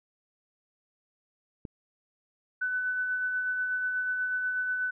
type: click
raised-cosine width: 3 ms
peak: -25 dBFS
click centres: 1.652 s
type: tone with tremolo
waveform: sine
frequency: 1500 Hz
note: F#6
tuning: 23 cents sharp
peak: -26 dBFS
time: 2.61-4.91 s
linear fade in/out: 10 ms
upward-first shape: sine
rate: 8.2 Hz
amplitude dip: 30%
effects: none